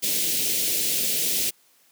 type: band-stop noise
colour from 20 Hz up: white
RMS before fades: -24 dBFS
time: 0.02-1.51 s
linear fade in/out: 20 ms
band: 520 to 2400 Hz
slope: 24 dB/octave
effects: white hiss -60 dBFS RMS until 1.91 s + high-pass 150 Hz 12 dB/octave